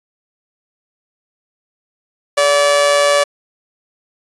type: tone with amplitude modulation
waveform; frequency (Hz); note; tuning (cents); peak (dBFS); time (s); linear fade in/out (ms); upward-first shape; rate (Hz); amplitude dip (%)
sawtooth; 576; D5; -34; -4; 2.37-3.24; 10; sine; 149; 50
effects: resampled to 24000 Hz